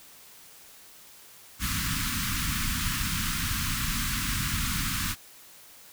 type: band-stop noise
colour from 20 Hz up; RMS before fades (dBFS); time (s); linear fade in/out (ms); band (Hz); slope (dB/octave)
pink; -29; 1.59-5.16; 50; 270 to 1100; 48
effects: white hiss -51 dBFS RMS until 5.92 s